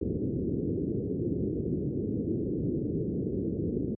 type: low-pass noise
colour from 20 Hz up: white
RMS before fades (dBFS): -30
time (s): 0.01-3.95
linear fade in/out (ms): 5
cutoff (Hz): 420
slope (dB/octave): 48
effects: high-pass 80 Hz 12 dB/octave